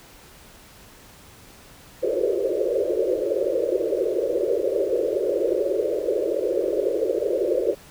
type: band-pass noise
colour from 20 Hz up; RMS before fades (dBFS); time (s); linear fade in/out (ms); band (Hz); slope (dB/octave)
white; -23; 2.02-7.75; 20; 340 to 580; 96
effects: pink hiss -48 dBFS RMS until 7.9 s